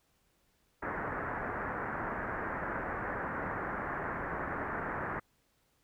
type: low-pass noise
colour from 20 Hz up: white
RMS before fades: -37 dBFS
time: 0.82-5.2 s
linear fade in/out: 10 ms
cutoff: 1800 Hz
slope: 48 dB/octave
effects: pink hiss -73 dBFS RMS until 5.83 s